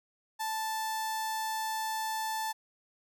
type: tone with notch filter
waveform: sawtooth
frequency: 880 Hz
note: A5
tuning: in tune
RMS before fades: -34 dBFS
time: 0.39-2.53 s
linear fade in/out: 20 ms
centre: 2400 Hz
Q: 1.5
effects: none